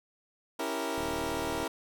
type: chord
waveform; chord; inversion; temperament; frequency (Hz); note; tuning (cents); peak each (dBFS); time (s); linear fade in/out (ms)
20% pulse; C# diminished seventh; none; equal; 277.2 / 329.6 / 392 / 466.2; C#4 / E4 / G4 / Bb4; 0 / 0 / 0 / 0; -33 / -31 / -35 / -31; 0.59-1.68; 5
type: click train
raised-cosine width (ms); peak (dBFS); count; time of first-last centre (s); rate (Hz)
5; -31; 26; 0.98-1.629; 38.5
effects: none